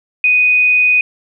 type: tone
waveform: sine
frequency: 2489 Hz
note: D#7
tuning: in tune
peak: -8 dBFS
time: 0.24-1.01 s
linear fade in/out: 2 ms
effects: none